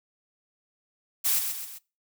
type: noise with echo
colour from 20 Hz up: blue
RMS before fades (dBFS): -24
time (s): 1.24-1.4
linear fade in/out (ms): 20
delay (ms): 130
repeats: 3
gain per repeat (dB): -6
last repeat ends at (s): 1.79
effects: noise-tail reverb RT60 0.3 s tail -23 dB re dry

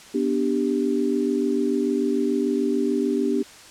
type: chord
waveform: sine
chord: G major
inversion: first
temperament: equal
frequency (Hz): 246.9 / 293.7 / 392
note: B3 / D4 / G4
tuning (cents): 0 / 0 / 0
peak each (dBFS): -24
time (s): 0.14-3.43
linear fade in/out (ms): 10
effects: white hiss -45 dBFS RMS until 3.7 s + low-pass 8000 Hz 12 dB/octave

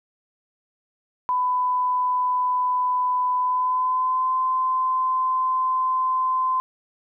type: tone with pitch glide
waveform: sine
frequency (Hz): 1000 to 1031.1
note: B5 to C6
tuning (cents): +21 to -26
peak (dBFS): -19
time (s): 1.29-6.6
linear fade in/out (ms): 0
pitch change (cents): +53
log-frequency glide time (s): 3.37-4.34
effects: none

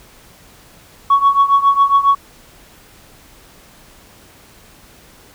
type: tone with tremolo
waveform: sine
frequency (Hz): 1115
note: C#6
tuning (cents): +10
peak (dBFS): -4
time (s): 1.1-2.15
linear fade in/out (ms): 5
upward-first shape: triangle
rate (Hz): 7.3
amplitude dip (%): 90
effects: tanh soft clip ceiling -4 dBFS + pink hiss -45 dBFS RMS until 5.34 s

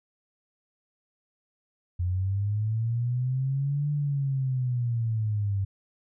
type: linear two-way sweep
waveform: sine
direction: up then down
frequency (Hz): 87.3 to 147.7 to 96.4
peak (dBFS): -24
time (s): 1.99-5.65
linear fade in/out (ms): 10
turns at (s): 3.91
effects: none

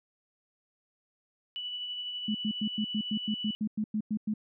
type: tone with tremolo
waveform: sine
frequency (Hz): 2960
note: F#7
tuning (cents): 0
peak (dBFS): -33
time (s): 1.56-3.55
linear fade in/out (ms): 0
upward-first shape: sine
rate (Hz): 12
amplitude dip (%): 30
type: tone bursts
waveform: sine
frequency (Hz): 214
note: A3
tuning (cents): -48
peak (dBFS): -27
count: 13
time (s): 2.28-4.339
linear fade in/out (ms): 5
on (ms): 67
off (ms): 99
effects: none

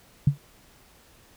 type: tone with exponential decay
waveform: sine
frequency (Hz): 141.9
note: C#3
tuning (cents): +41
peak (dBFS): -11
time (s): 0.27-0.38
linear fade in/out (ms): 5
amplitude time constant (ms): 22
effects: pink hiss -56 dBFS RMS until 1.36 s

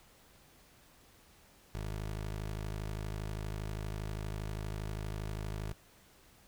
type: tone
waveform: 20% pulse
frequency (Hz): 52.5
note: G#1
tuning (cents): +19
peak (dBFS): -32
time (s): 1.75-5.73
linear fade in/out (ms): 0
effects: pink hiss -62 dBFS RMS until 6.47 s

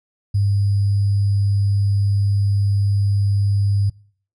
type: tone with sample-and-hold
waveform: sine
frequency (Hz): 100.2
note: G2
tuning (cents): +38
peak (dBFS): -14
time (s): 0.34-3.9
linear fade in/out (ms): 10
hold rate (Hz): 4900
effects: noise-tail reverb RT60 0.5 s tail -24 dB re dry + resampled to 22050 Hz

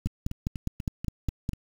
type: two click trains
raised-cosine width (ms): 5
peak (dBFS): -22 / -15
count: 7 / 8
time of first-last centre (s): 0.07-1.533 / 0.06-1.491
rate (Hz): 4.1 / 4.89
effects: 7-bit

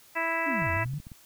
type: harmonic tone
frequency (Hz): 329.6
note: E4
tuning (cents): 0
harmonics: 1 / 2 / 3 / 4 / 5 / 6 / 7 / 8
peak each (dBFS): -39 / -34 / -32 / -38 / -35 / -31 / -41 / -35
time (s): 0.15-0.85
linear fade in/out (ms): 20
type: linear two-way sweep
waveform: sine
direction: down then up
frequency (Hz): 311.1 to 82.41 to 154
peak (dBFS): -30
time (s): 0.46-0.99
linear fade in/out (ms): 10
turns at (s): 0.71
type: clicks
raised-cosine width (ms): 5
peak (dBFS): -31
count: 10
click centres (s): 0.622 / 0.669 / 0.703 / 0.737 / 0.768 / 0.859 / 0.937 / 1.001 / 1.069 / 1.118
effects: white hiss -56 dBFS RMS until 1.25 s

